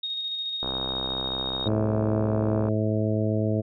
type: tone with tremolo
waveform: sine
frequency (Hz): 3729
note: A#7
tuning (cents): 0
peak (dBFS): -27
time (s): 0.03-1.68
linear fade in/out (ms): 5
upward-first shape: square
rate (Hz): 14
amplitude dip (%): 25
type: click train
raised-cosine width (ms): 1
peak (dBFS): -18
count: 135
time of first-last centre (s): 0.63-2.685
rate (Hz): 65.2
type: harmonic tone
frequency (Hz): 107.8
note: A2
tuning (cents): -35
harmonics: 1 / 2 / 3 / 4 / 5 / 6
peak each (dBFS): -25 / -28 / -30 / -32 / -33 / -32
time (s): 1.65-3.62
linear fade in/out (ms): 20
effects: none